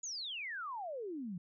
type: exponential sweep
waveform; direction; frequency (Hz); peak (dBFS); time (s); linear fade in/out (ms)
sine; down; 6960 to 166.9; -39; 0.03-1.38; 5
effects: none